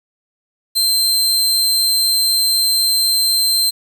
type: tone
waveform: sawtooth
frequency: 4128 Hz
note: C8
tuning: 24 cents flat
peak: -10 dBFS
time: 0.75-3.71 s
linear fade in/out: 20 ms
effects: 7-bit